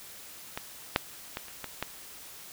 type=clicks; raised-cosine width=0.3 ms; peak=-17 / -6 / -17 / -30 / -19 / -14 dBFS; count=6; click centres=0.575 / 0.961 / 1.371 / 1.483 / 1.643 / 1.826 s; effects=white hiss -47 dBFS RMS until 2.52 s